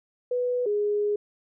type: tone pair in turn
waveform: sine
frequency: 493.9 / 414.6 Hz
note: B4 / G#4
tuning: 0 / -3 cents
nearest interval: minor third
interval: 303 cents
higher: first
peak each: -23 / -22 dBFS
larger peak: second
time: 0.31-0.66 / 0.66-1.16 s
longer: second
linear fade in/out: 5 ms
effects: none